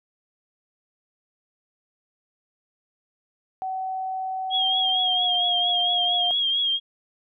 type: tone with pitch glide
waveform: sine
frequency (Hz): 756 to 709.5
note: F#5 to F5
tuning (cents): +37 to +27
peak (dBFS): -26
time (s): 3.62-6.31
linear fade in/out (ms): 0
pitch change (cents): -110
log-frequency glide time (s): 4.8-5.46
type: tone with vibrato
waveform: sine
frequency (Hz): 3256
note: G#7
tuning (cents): -35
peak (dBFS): -20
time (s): 4.5-6.8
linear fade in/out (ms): 50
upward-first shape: triangle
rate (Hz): 4.4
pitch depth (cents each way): 59
effects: none